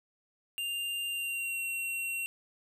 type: tone with pitch glide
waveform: square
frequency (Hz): 2794 to 2735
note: F7 to F7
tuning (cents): 0 to -37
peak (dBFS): -33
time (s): 0.58-2.26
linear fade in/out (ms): 0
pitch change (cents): -37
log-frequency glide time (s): 1.09-1.6
effects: none